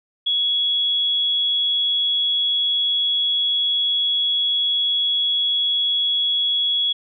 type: tone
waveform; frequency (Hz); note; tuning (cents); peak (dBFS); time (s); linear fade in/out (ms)
sine; 3353; G#7; +16; -17; 0.26-6.93; 10
effects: none